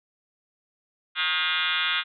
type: tone with frequency modulation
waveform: sine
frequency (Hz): 2442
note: D#7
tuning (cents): -33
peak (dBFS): -22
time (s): 1.15-2.04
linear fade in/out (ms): 50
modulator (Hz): 169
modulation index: 7.2
effects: none